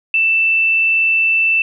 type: tone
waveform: sine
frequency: 2659 Hz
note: E7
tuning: 14 cents sharp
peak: -11 dBFS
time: 0.14-1.62 s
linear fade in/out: 2 ms
effects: none